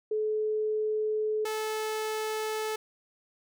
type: tone pair in turn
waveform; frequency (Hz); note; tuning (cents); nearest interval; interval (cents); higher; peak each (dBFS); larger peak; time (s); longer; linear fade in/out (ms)
sine / sawtooth; 430 / 434.2; A4 / A4; -40 / -23; unison; 17; second; -26; neither; 0.11-1.45 / 1.45-2.76; first; 5
effects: none